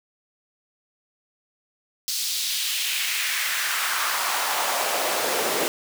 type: noise with high-pass filter sweep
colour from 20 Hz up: pink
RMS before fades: -25 dBFS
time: 2.08-5.68 s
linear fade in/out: 0 ms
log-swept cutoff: 4700 to 380 Hz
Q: 1.8
effects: none